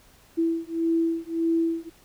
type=beating tone pair; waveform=sine; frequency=329.6 / 331.3 Hz; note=E4 / E4; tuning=0 / +9 cents; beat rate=1.7 Hz; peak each=-25 dBFS; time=0.37-1.9 s; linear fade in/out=20 ms; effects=pink hiss -56 dBFS RMS until 2.04 s